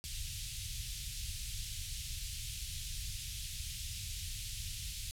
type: band-stop noise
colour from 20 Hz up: pink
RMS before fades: -41 dBFS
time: 0.04-5.11 s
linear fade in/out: 0 ms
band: 110 to 2900 Hz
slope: 24 dB/octave
effects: low-pass 12000 Hz 12 dB/octave